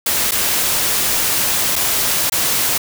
white noise with dropouts, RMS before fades -17 dBFS, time 0.06-2.78 s, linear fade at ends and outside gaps 5 ms, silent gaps 0.311-0.318 / 1.757-1.761 / 2.298-2.321 s, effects none

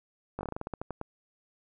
slowing click train, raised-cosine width 1 ms, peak -21 dBFS, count 13, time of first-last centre 0.39-1.014 s, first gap 19 ms, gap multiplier 1.17, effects none

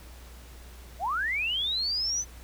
sine linear sweep, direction up, 605 to 6160 Hz, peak -26 dBFS, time 0.99-2.25 s, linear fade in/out 50 ms, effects added 60 Hz sine -45 dBFS peak until 2.43 s + pink hiss -52 dBFS RMS until 2.43 s

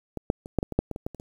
clicks, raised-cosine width 2 ms, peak -18 / -8 / -25 / -8 / -13 / -19 / -7 / -18 / -21 / -16 / -27 / -28 dBFS, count 12, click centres 0.173 / 0.301 / 0.459 / 0.587 / 0.629 / 0.723 / 0.79 / 0.913 / 0.961 / 1.065 / 1.147 / 1.199 s, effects 8-bit

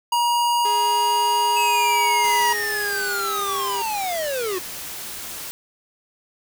square tone, 952 Hz, A#5, 36 cents sharp, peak -18 dBFS, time 0.12-2.53 s, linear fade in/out 5 ms
sawtooth tone with pitch glide, 415.5 to 398.1 Hz, G#4 to G4, +1 to +27 cents, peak -25 dBFS, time 0.65-3.82 s, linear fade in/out 2 ms, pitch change -74 cents, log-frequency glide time 2.7-3.19 s
square linear sweep, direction down, 2613 to 349.2 Hz, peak -24 dBFS, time 1.56-4.59 s, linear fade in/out 10 ms
white noise, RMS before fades -33 dBFS, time 2.24-5.51 s, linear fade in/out 0 ms
effects none

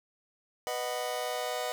sawtooth chord, B major, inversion none, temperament just, 493.9 / 617.4 / 740.8 Hz, B4 / D#5 / F#5, 0 / -14 / +2 cents, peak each -32 dBFS, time 0.67-1.72 s, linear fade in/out 0 ms, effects none

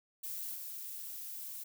violet noise with level steps, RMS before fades -41 / -44 dBFS, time 0.23-1.64 s, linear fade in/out 10 ms, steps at 0.54 s, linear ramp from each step 20 ms, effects none

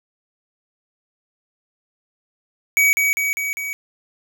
square tone with echo, 2267 Hz, C#7, 38 cents sharp, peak -13 dBFS, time 2.77-2.93 s, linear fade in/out 0 ms, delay 200 ms, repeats 4, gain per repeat -3 dB, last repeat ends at 3.73 s, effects 8-bit

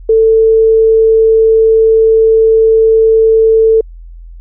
sine tone, 445.1 Hz, A4, 20 cents sharp, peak -4 dBFS, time 0.09-3.81 s, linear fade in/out 5 ms, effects added 42 Hz sine -28 dBFS peak until 4.4 s

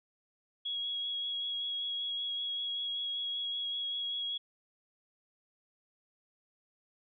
sine tone with vibrato, 3322 Hz, G#7, in tune, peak -33 dBFS, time 0.65-4.38 s, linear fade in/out 10 ms, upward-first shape sine, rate 5.2 Hz, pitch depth 13 cents each way, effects none

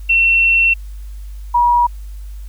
sine tone pair in turn, 2710 / 960.9 Hz, E7 / B5, +47 / -48 cents, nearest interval octave + tritone, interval 1795 cents, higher first, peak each -9 dBFS, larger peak neither, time 0.09-0.74 / 1.54-1.87 s, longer first, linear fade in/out 10 ms, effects added 50 Hz sine -27 dBFS peak until 2.48 s + white hiss -51 dBFS RMS until 2.48 s

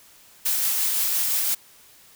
blue noise with tremolo, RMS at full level -22 dBFS, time 0.45-1.55 s, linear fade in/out 10 ms, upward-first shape triangle, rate 5.8 Hz, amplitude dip 25%, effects white hiss -52 dBFS RMS until 2.15 s

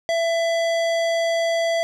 square tone with low-pass filter, 667 Hz, E5, 20 cents sharp, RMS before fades -21 dBFS, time 0.09-1.83 s, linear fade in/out 0 ms, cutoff 5800 Hz, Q 0.79, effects none

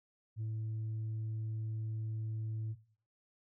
sine tone, 110 Hz, A2, in tune, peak -33 dBFS, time 0.36-2.76 s, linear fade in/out 50 ms, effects noise-tail reverb RT60 0.6 s tail -21 dB re dry + tanh soft clip ceiling -34 dBFS

